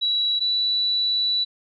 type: tone pair in turn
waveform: sine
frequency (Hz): 3910 / 3949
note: B7 / B7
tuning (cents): -18 / -1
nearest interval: unison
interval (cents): 17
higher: second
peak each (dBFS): -19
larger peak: neither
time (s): 0.01-0.4 / 0.4-1.45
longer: second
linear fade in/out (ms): 20
effects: none